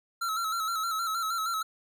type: tone with vibrato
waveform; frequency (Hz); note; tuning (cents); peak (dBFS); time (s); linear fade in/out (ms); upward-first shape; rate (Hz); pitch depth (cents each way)
square; 1328; E6; +12; -29; 0.21-1.63; 10; square; 6.4; 50
effects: none